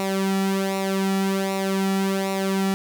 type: tone with flanger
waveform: sawtooth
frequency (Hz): 193.4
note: G3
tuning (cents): -23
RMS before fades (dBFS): -23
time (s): 0-2.74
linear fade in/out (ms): 0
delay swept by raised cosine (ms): 0.62 to 1.92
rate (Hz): 1.3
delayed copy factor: -0.65
effects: none